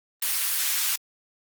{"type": "high-pass noise", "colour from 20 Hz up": "white", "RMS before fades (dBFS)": -25, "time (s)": [0.22, 0.96], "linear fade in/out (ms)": 5, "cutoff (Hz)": 1500, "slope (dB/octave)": 12, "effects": ["Opus 24 kbps"]}